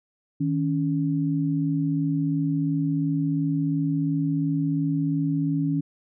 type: tone pair together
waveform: sine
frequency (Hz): 157.14 / 280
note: D#3 / C#4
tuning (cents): +17 / +18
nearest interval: minor seventh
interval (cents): 1001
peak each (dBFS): -24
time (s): 0.4-5.81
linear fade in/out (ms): 10
effects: none